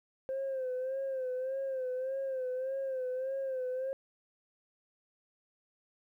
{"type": "tone with vibrato", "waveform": "sine", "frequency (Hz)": 523.3, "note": "C5", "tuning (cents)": 0, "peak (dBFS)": -31, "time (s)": [0.29, 3.93], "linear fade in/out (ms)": 0, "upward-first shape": "sine", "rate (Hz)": 1.7, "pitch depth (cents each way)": 62, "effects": ["tanh soft clip ceiling -30 dBFS", "12-bit"]}